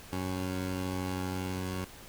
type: tone pair together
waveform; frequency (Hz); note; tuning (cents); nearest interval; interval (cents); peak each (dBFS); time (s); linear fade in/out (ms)
15% pulse; 92.5 / 277.2; F#2 / C#4; 0 / 0; octave + perfect fifth; 1900; -27 / -35; 0.12-1.85; 10
effects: pink hiss -50 dBFS RMS until 2.08 s